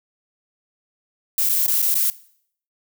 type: noise with dropouts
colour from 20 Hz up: violet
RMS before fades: -19 dBFS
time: 1.38-2.1 s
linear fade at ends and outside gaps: 1 ms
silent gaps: 1.49-1.495 / 1.665-1.68 / 1.819-1.825 / 1.943-1.953 s
effects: noise-tail reverb RT60 0.6 s tail -19 dB re dry